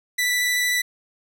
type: tone with vibrato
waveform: sawtooth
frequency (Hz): 1975.5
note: B6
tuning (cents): 0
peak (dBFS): -16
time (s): 0.18-0.82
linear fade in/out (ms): 10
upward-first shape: sine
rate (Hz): 13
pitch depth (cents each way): 9
effects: none